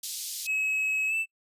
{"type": "high-pass noise", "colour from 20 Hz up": "pink", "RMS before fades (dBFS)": -35, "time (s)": [0.03, 0.47], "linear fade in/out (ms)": 5, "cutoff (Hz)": 3900, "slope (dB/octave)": 24}
{"type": "tone with pitch glide", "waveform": "triangle", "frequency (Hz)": [2566, 2647], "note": ["E7", "E7"], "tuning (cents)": [-47, 7], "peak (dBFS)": -24, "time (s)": [0.45, 1.26], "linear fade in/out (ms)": 50, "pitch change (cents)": 54, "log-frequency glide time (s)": [1.08, 1.14]}
{"effects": ["noise-tail reverb RT60 0.1 s tail -25 dB re dry", "resampled to 32000 Hz"]}